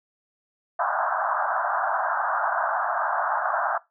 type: band-pass noise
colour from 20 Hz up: pink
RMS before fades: -25 dBFS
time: 0.79-3.78 s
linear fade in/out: 5 ms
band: 630 to 1600 Hz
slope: 96 dB/octave
effects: noise-tail reverb RT60 0.2 s tail -20 dB re dry